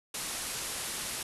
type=low-pass noise; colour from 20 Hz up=white; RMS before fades=-37 dBFS; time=0.14-1.23 s; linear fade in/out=5 ms; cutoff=12000 Hz; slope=96 dB/octave; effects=none